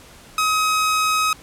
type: tone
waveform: sawtooth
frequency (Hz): 1268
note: D#6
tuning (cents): +32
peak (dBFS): -13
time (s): 0.38-1.33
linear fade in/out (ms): 2
effects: pink hiss -45 dBFS RMS until 1.42 s + low-pass 12000 Hz 12 dB/octave